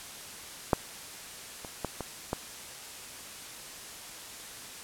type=clicks; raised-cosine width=1 ms; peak=-7 / -26 / -16 / -20 / -15 dBFS; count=5; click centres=0.732 / 1.648 / 1.847 / 2.007 / 2.331 s; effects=white hiss -44 dBFS RMS until 4.83 s + low-pass 11000 Hz 12 dB/octave